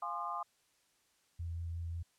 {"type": "chord", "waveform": "sine", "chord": "F minor seventh", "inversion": "none", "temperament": "equal with one note detuned", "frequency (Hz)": [698.5, 830.6, 1046.5, 1214], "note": ["F5", "Ab5", "C6", "Eb6"], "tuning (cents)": [0, 0, 0, -43], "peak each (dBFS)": [-44, -44, -41, -40], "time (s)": [0.02, 0.43], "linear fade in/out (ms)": 5}
{"type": "tone with vibrato", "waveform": "sine", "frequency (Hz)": 84.2, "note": "E2", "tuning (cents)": 37, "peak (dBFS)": -37, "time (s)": [1.39, 2.03], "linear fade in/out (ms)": 10, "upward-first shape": "sine", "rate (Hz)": 5.6, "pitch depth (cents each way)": 12}
{"effects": ["white hiss -73 dBFS RMS until 2.18 s", "low-pass 10000 Hz 12 dB/octave"]}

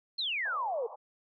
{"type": "exponential sweep", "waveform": "sine", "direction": "down", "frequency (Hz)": [4324, 438], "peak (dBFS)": -30, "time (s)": [0.18, 0.87], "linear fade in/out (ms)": 10}
{"type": "band-pass noise", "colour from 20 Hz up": "white", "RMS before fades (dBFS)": -47, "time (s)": [0.45, 0.96], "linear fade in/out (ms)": 10, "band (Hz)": [490, 1100], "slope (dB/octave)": 96}
{"effects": []}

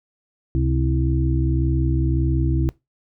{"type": "harmonic tone with a mistuned harmonic", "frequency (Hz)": 65.41, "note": "C2", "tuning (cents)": 0, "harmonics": [1, 2, 4, 5], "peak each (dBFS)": [-20, -21, -30, -25], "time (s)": [0.55, 2.69], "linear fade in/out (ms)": 0, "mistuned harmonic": 1, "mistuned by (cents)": 95, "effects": ["noise-tail reverb RT60 0.2 s tail -21 dB re dry"]}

